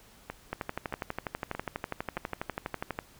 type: two click trains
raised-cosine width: 0.5 ms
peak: -20 / -17 dBFS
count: 4 / 31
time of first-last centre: 0.3-2.175 / 0.53-2.989 s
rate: 1.6 / 12.2 Hz
effects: pink hiss -57 dBFS RMS until 3.19 s